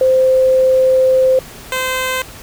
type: tone pair in turn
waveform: sine / 10% pulse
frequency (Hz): 520 / 515.8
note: C5 / C5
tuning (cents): -11 / -25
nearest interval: unison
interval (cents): 14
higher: first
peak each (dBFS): -8 / -8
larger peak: neither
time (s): 0.01-1.39 / 1.72-2.22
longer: first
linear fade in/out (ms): 2
effects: pink hiss -35 dBFS RMS until 2.42 s